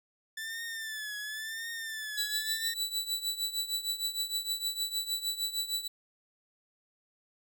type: tone with vibrato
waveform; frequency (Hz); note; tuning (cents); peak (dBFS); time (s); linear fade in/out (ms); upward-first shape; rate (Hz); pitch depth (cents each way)
sawtooth; 1760; A6; 0; -33; 0.37-2.74; 5; triangle; 0.94; 86
type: tone with tremolo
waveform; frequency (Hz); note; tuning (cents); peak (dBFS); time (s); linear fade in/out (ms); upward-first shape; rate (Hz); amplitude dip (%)
sawtooth; 3951; B7; 0; -25; 2.17-5.88; 10; triangle; 6.5; 85
effects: none